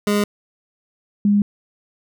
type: tone pair in turn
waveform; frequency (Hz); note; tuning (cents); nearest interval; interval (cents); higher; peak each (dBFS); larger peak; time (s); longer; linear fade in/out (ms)
25% pulse / sine; 206.2 / 204.3; G#3 / G#3; -12 / -28; unison; 16; first; -12; neither; 0.07-0.24 / 1.25-1.42; neither; 2
effects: none